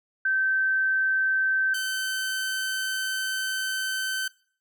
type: tone pair in turn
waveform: sine / sawtooth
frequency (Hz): 1548 / 1536.4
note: G6 / G6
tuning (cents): -22 / -35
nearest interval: unison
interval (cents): 13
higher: first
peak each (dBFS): -21 / -23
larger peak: first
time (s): 0.25-1.74 / 1.74-4.28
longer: second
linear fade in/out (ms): 5
effects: noise-tail reverb RT60 0.5 s tail -21 dB re dry